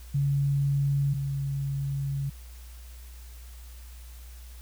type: tone pair in turn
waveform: sine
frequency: 140.3 / 138.53 Hz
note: C#3 / C#3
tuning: +21 / -1 cents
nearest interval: unison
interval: 22 cents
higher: first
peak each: -22 / -27 dBFS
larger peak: first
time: 0.14-1.14 / 1.14-2.3 s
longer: second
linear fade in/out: 10 ms
effects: added 60 Hz sine -42 dBFS peak until 4.61 s + white hiss -54 dBFS RMS until 4.61 s